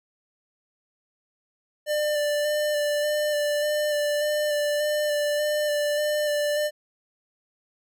square tone with vibrato, 594 Hz, D5, 20 cents sharp, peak -23 dBFS, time 1.86-6.71 s, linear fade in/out 50 ms, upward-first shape square, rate 1.7 Hz, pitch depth 14 cents each way, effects none

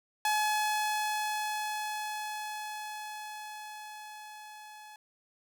sawtooth tone with level ramp, 850 Hz, G#5, 40 cents sharp, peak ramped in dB -22 to -44 dBFS, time 0.25-4.96 s, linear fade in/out 2 ms, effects none

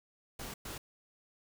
pink noise bursts at uneven times, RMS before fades -43 dBFS, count 2, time 0.39-0.54 / 0.65-0.78 s, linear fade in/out 5 ms, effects none

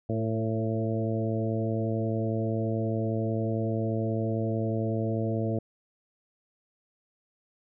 harmonic tone with a mistuned harmonic, 111.2 Hz, A2, 19 cents sharp, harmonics 1 / 2 / 3 / 4 / 5 / 6, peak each -29 / -32 / -34 / -35 / -36 / -37 dBFS, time 0.09-5.59 s, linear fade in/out 5 ms, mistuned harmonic 4, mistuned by +19 cents, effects none

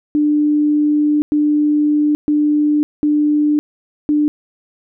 sine tone bursts at uneven times, 297.8 Hz, D4, 24 cents sharp, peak -11 dBFS, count 5, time 0.15-1.22 / 1.32-2.15 / 2.28-2.83 / 3.03-3.59 / 4.09-4.28 s, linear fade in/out 0 ms, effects none

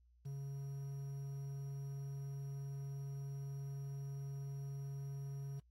triangle tone with quantisation, 138.59 Hz, C#3, in tune, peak -40 dBFS, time 0.25-5.6 s, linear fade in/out 10 ms, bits 11, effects added 60 Hz sine -66 dBFS peak until 5.7 s + AAC 48 kbps

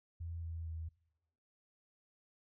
sine tone with pitch steps, 83.9 / 82.46 / 81.04 Hz, E2 / E2 / E2, +31 / +1 / -29 cents, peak -40 dBFS, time 0.2-0.89 s, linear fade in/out 10 ms, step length 230 ms, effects noise-tail reverb RT60 0.9 s tail -23 dB re dry

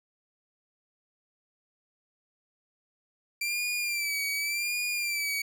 sawtooth tone with vibrato, 2349 Hz, D7, in tune, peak -25 dBFS, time 3.41-5.42 s, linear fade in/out 5 ms, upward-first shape sine, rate 0.88 Hz, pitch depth 66 cents each way, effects none

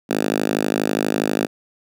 5% pulse tone with high-pass filter, 52.3 Hz, G#1, 13 cents sharp, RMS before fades -21 dBFS, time 0.09-1.47 s, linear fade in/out 20 ms, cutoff 240 Hz, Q 1.7, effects none

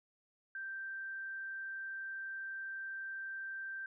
sine tone, 1568 Hz, G6, in tune, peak -40 dBFS, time 0.55-3.86 s, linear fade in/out 2 ms, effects none

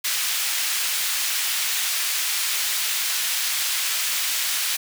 pink high-pass noise, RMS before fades -24 dBFS, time 0.04-4.77 s, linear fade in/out 10 ms, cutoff 2300 Hz, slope 12 dB/octave, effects none

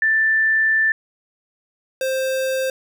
sine / square tone pair in turn, 1769 / 525.9 Hz, A6 / C5, +9 / +9 cents, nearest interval octave + major sixth, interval 2100 cents, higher first, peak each -14 / -20 dBFS, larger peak first, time 0.02-0.92 / 2.01-2.7 s, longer first, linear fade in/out 2 ms, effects none

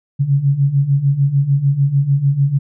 sine beating tone pair, 135.9 / 142.6 Hz, C#3 / C#3, -34 / +49 cents, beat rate 6.7 Hz, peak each -17 / -13 dBFS, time 0.19-2.59 s, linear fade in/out 20 ms, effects none

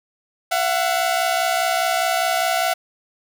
sawtooth tone pair together, 675.1 / 740 Hz, E5 / F#5, +41 / 0 cents, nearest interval major second, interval 159 cents, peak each -17 dBFS, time 0.51-2.74 s, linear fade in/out 10 ms, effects none

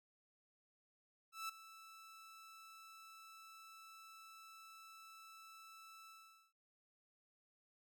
sawtooth tone with ADSR envelope, 1318.5 Hz, E6, in tune, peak -37 dBFS, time 1.32-6.53 s, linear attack 170 ms, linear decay 8 ms, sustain -16 dB, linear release 450 ms, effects none

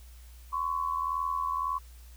sine tone pair together, 1032.2 / 1114 Hz, C6 / C#6, -24 / +8 cents, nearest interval minor second, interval 132 cents, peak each -32 / -30 dBFS, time 0.52-1.79 s, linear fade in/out 20 ms, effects added 60 Hz sine -47 dBFS peak until 2.16 s + white hiss -59 dBFS RMS until 2.16 s

